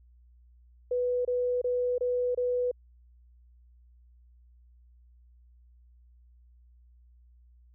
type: tone bursts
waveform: sine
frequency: 493.9 Hz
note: B4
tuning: in tune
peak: -25 dBFS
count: 5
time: 0.91-2.714 s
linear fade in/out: 5 ms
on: 340 ms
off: 26 ms
effects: added 60 Hz sine -55 dBFS peak until 7.74 s